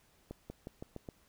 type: accelerating click train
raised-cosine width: 2 ms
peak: -29 dBFS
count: 6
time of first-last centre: 0.31-1.088 s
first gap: 190 ms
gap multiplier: 0.9
effects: pink hiss -68 dBFS RMS until 1.28 s